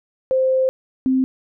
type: tone pair in turn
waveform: sine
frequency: 522 / 261 Hz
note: C5 / C4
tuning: -4 / -4 cents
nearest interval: octave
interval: 1200 cents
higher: first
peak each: -14 dBFS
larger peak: neither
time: 0.31-0.69 / 1.06-1.24 s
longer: first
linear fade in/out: 0 ms
effects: none